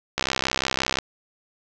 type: click train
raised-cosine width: 0.2 ms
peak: -4 dBFS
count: 54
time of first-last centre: 0.18-0.987 s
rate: 65.7 Hz
effects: low-pass 7000 Hz 12 dB/octave + 7-bit